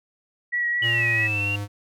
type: tone with vibrato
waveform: sine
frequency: 1921 Hz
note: B6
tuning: 48 cents flat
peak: -21 dBFS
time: 0.52-1.28 s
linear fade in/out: 20 ms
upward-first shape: sine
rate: 4.6 Hz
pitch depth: 16 cents each way
type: tone with pitch glide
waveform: square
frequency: 116.54 to 102.04 Hz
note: A#2 to G#2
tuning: 0 to -30 cents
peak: -28 dBFS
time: 0.81-1.68 s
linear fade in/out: 50 ms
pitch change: -230 cents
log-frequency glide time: 1.1-1.4 s
type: linear two-way sweep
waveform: sine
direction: down then up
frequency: 2976 to 2489 to 2781 Hz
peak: -23 dBFS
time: 0.82-1.56 s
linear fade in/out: 5 ms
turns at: 1.08 s
effects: none